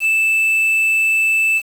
triangle tone with quantisation, 2637 Hz, E7, in tune, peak -11 dBFS, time 0-1.62 s, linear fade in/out 50 ms, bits 6, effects none

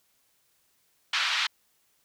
white band-pass noise, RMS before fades -27 dBFS, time 1.13-1.47 s, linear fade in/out 5 ms, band 1100 to 4100 Hz, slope 24 dB/octave, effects white hiss -69 dBFS RMS until 2.04 s

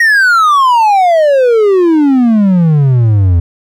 triangle exponential sweep, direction down, 1900 to 82.8 Hz, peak -3 dBFS, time 0-3.4 s, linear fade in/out 5 ms, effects none

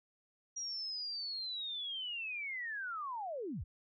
sine linear sweep, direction down, 5750 to 43.42 Hz, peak -38 dBFS, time 0.56-3.64 s, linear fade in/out 10 ms, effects none

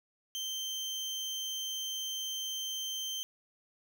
30% pulse tone, 3124 Hz, G7, 7 cents flat, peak -32 dBFS, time 0.35-3.23 s, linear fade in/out 0 ms, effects none

